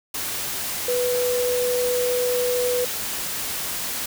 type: tone in noise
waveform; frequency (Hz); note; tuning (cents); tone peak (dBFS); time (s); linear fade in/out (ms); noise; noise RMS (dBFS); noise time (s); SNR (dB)
sine; 493.6; B4; -1; -20; 0.88-2.85; 5; white; -28; 0.14-4.06; +5
effects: none